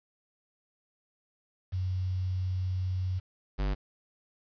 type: tone pair in turn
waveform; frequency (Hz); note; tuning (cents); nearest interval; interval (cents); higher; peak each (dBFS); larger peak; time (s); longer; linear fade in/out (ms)
sine / square; 92.5 / 49; F#2 / G1; 0 / 0; major seventh; 1100; first; -28; neither; 1.72-3.2 / 3.58-3.75; first; 20
effects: resampled to 11025 Hz + 9-bit